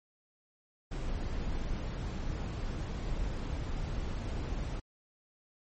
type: noise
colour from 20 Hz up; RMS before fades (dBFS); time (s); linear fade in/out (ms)
brown; -35; 0.91-4.8; 10
effects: MP3 32 kbps